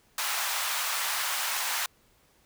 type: high-pass noise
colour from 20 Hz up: pink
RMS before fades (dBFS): -30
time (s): 0.18-1.86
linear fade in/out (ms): 2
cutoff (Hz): 860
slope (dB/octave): 24
effects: pink hiss -64 dBFS RMS until 2.45 s